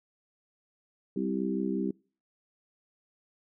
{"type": "harmonic tone with a mistuned harmonic", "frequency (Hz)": 65.7, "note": "C2", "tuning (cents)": 8, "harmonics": [3, 4, 5, 6], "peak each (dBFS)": [-32, -33, -34, -35], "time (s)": [1.16, 1.91], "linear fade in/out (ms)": 5, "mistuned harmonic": 6, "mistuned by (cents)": -18, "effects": ["noise-tail reverb RT60 0.4 s tail -26 dB re dry"]}